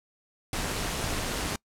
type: noise with amplitude modulation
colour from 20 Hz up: pink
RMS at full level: -28 dBFS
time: 0.53-1.56 s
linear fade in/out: 2 ms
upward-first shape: sine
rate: 211 Hz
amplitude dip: 60%
effects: noise-tail reverb RT60 0.1 s tail -25 dB re dry + low-pass 11000 Hz 12 dB/octave